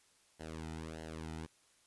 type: tone with flanger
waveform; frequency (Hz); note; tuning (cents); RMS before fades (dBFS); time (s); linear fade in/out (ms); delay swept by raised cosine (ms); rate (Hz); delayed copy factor
sawtooth; 79.9; D#2; +47; -45; 0.39-1.47; 20; 0.83 to 1.83; 1.6; -0.85
effects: white hiss -69 dBFS RMS until 1.86 s + resampled to 24000 Hz